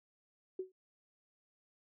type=tone with exponential decay; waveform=sine; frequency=374 Hz; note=F#4; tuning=19 cents sharp; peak=-33 dBFS; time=0.59-0.72 s; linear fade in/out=5 ms; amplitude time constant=28 ms; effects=none